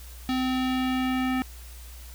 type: tone with low-pass filter sweep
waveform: square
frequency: 257.6 Hz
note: C4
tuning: 27 cents flat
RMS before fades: -26 dBFS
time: 0.29-1.42 s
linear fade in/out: 0 ms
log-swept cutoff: 4000 to 2300 Hz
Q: 1.8
effects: added 60 Hz sine -41 dBFS peak until 2.14 s + white hiss -49 dBFS RMS until 2.14 s